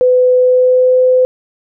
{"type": "tone with pitch glide", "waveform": "sine", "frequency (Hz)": [503, 508.8], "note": ["B4", "C5"], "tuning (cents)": [32, -48], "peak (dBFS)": -6, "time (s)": [0.01, 1.25], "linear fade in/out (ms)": 0, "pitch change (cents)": 20, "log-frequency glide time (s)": [0.36, 0.99], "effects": []}